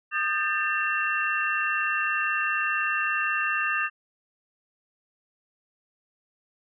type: tone cluster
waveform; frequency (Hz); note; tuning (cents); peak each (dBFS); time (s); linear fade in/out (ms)
sine; 1226 / 1584 / 1780 / 2715; D#6 / G6 / A6 / F7; -26 / +18 / +20 / -50; -29; 0.11-3.9; 50
effects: none